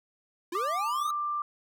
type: linear sweep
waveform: square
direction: up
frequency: 322.8 to 1300 Hz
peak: -33 dBFS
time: 0.52-1.11 s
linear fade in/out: 5 ms
type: tone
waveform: sine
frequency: 1184 Hz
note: D6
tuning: 14 cents sharp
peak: -28 dBFS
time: 0.55-1.42 s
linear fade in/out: 2 ms
effects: none